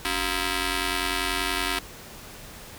5% pulse ring-modulated tone, 329.6 Hz, E4, in tune, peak -10 dBFS, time 0.05-1.79 s, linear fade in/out 0 ms, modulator 614 Hz, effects pink hiss -43 dBFS RMS until 2.78 s

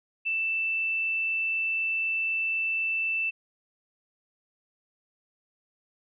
sine tone, 2656 Hz, E7, 12 cents sharp, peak -25 dBFS, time 0.25-3.31 s, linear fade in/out 20 ms, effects none

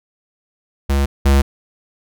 square tone pair in turn, 69.4 / 68.88 Hz, C#2 / C#2, +3 / -10 cents, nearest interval unison, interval 13 cents, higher first, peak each -14 / -10 dBFS, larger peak second, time 0.89-1.06 / 1.25-1.42 s, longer neither, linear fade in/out 10 ms, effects none

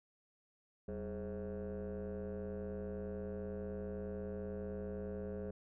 sine tone with frequency modulation, 305.5 Hz, D#4, 32 cents flat, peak -37 dBFS, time 0.88-5.51 s, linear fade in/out 5 ms, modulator 111 Hz, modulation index 2.2, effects tanh soft clip ceiling -39 dBFS

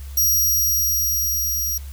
10% pulse tone with level ramp, 5720 Hz, F8, 41 cents sharp, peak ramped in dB -9 to -16 dBFS, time 0.17-1.78 s, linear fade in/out 5 ms, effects added 69 Hz sine -31 dBFS peak until 1.92 s + white hiss -47 dBFS RMS until 1.92 s

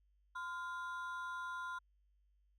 triangle ring-modulated tone, 1215 Hz, D#6, 42 cents flat, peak -36 dBFS, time 0.35-1.79 s, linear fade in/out 10 ms, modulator 190 Hz, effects added 50 Hz sine -70 dBFS peak until 2.58 s

